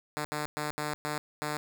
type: tone bursts at uneven times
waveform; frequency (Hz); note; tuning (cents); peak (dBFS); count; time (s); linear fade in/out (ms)
5% pulse; 150; D3; +37; -20; 6; 0.17-0.25 / 0.32-0.46 / 0.57-0.71 / 0.78-0.94 / 1.05-1.18 / 1.42-1.57; 0
effects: none